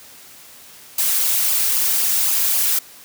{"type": "noise with flanger", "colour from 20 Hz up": "blue", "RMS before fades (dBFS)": -18, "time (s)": [0.98, 2.79], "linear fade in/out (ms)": 5, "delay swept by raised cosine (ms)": [0.51, 3.41], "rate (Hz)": 3.8, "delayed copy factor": -0.6, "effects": ["white hiss -43 dBFS RMS until 3.04 s", "high-pass 60 Hz 12 dB/octave"]}